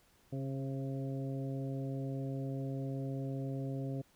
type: harmonic tone with a mistuned harmonic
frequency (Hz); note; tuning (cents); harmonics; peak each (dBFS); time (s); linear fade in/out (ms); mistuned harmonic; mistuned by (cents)
135.4; C#3; -40; 1 / 2 / 3 / 4 / 5; -37 / -41 / -47 / -47 / -52; 0.32-4.02; 10; 4; -16
effects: pink hiss -68 dBFS RMS until 4.15 s